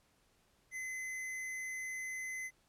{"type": "tone", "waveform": "square", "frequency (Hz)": 2041, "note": "C7", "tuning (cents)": -44, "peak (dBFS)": -40, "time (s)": [0.71, 2.51], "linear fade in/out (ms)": 50, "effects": ["pink hiss -72 dBFS RMS until 2.68 s", "low-pass 12000 Hz 12 dB/octave"]}